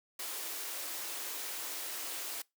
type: high-pass noise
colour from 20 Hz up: white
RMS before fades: -40 dBFS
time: 0.19-2.42 s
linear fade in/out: 5 ms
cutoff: 270 Hz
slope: 96 dB/octave
effects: noise-tail reverb RT60 0.2 s tail -23 dB re dry